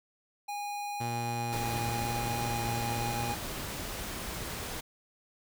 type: tone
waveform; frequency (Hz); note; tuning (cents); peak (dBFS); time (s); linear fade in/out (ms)
square; 820; G#5; -22; -35; 0.48-3.35; 10
type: tone with vibrato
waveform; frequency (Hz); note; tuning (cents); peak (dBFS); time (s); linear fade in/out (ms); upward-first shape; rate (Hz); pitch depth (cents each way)
sawtooth; 117.3; A#2; +11; -30; 1-3.33; 10; square; 0.97; 15
type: noise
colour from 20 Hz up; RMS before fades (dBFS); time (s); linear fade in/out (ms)
pink; -38; 1.52-4.81; 10
effects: none